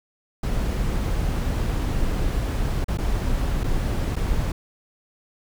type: noise with dropouts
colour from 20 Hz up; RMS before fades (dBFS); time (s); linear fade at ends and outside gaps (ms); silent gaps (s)
brown; -23; 0.43-4.52; 5; 2.844-2.882 / 2.974-2.984 / 3.636-3.64 / 4.158-4.163
effects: none